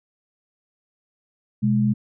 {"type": "tone pair together", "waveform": "sine", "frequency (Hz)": [125.8, 209.7], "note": ["B2", "G#3"], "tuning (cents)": [32, 17], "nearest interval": "major sixth", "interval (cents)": 885, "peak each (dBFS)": [-21, -18], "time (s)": [1.62, 1.94], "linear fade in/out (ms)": 20, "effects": []}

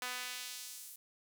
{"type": "tone with high-pass filter sweep", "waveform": "sawtooth", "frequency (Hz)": 249.5, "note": "B3", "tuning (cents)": 18, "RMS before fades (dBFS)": -44, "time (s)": [0.02, 0.96], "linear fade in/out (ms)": 2, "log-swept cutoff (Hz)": [1200, 11000], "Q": 0.79, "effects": []}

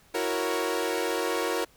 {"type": "chord", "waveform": "sawtooth", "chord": "F# dominant seventh", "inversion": "third", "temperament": "equal", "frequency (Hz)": [329.6, 370, 466.2, 554.4], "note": ["E4", "F#4", "A#4", "C#5"], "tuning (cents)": [0, 0, 0, 0], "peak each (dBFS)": [-29, -28, -26, -30], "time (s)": [0.14, 1.65], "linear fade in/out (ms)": 10, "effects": ["pink hiss -59 dBFS RMS until 1.76 s"]}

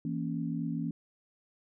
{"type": "chord", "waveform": "sine", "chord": "A# diminished", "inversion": "second", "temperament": "equal", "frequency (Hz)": [164.81, 233.1, 277.2], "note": ["E3", "A#3", "C#4"], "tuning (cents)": [0, 0, 0], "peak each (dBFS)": [-34, -36, -36], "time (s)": [0.05, 0.91], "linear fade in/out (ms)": 2, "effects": []}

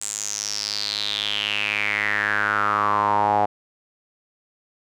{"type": "tone with band-pass filter sweep", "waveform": "sawtooth", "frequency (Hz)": 103.83, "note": "G#2", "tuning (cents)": 0, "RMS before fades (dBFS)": -23, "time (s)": [0.01, 3.46], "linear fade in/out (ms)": 10, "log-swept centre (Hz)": [7800, 760], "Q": 6.6, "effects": []}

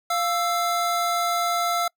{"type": "tone pair together", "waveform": "square", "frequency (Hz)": [698.5, 1324.7], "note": ["F5", "E6"], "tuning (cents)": [0, 8], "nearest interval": "major seventh", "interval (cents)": 1108, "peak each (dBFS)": -25, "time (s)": [0.1, 1.88], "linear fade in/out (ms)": 5, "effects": ["noise-tail reverb RT60 0.1 s tail -26 dB re dry"]}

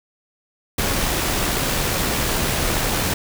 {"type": "noise with amplitude modulation", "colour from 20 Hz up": "pink", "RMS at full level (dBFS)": -20, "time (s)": [0.78, 3.14], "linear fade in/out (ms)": 5, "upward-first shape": "sine", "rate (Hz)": 77.6, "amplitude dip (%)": 25, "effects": []}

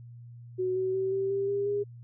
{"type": "tone with pitch steps", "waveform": "sine", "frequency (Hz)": [370, 376, 382.2, 388.4, 394.7, 401.2, 407.7], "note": ["F#4", "F#4", "G4", "G4", "G4", "G4", "G#4"], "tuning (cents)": [0, 28, -44, -16, 12, 40, -32], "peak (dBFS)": -26, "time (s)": [0.58, 1.84], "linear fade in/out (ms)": 20, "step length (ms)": 180, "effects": ["added 119 Hz sine -44 dBFS peak until 2.03 s"]}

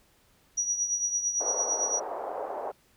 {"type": "tone with tremolo", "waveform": "sine", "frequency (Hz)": 5800, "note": "F#8", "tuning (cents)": -35, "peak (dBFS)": -23, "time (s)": [0.57, 2], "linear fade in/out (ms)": 10, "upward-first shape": "triangle", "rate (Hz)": 8.9, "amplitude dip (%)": 70}
{"type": "band-pass noise", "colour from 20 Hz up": "white", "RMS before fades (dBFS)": -35, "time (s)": [1.4, 2.72], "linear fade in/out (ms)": 10, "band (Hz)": [460, 800], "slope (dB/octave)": 24}
{"effects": ["pink hiss -64 dBFS RMS until 2.96 s"]}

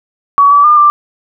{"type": "tone with pitch steps", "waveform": "sine", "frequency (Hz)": [1131, 1150, 1205, 1181], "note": ["C#6", "D6", "D6", "D6"], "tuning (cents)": [34, -37, 44, 9], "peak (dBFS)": -3, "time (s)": [0.38, 0.9], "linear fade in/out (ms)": 0, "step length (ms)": 130, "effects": []}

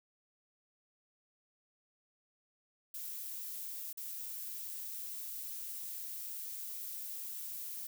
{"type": "noise with dropouts", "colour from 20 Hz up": "violet", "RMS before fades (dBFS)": -43, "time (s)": [2.94, 7.87], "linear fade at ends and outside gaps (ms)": 5, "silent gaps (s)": [3.929, 3.973], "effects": []}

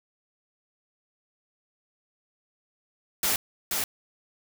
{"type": "noise with echo", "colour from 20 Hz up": "white", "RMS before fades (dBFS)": -25, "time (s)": [3.23, 3.36], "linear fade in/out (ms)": 2, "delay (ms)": 480, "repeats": 1, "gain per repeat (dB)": -3, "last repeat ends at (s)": 3.84, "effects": []}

